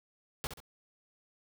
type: noise with echo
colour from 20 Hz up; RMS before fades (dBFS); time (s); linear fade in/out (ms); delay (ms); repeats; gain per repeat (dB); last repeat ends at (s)
pink; -36; 0.44-0.47; 0; 66; 2; -8; 0.602
effects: none